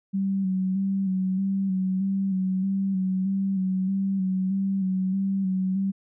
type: tone with vibrato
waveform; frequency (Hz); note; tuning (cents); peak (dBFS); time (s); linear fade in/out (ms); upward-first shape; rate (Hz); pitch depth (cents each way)
sine; 191; G3; -45; -22; 0.13-5.92; 20; square; 1.6; 32
effects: none